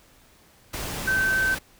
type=tone in noise; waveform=sine; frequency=1542 Hz; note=G6; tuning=29 cents flat; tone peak=-20 dBFS; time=1.07-1.55 s; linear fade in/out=10 ms; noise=pink; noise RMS=-32 dBFS; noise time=0.73-1.59 s; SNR=+9 dB; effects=pink hiss -56 dBFS RMS until 1.79 s